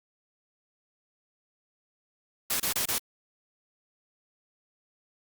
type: noise bursts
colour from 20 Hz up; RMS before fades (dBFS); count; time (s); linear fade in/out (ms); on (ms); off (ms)
white; -28; 4; 2.5-2.984; 5; 100; 28
effects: Opus 48 kbps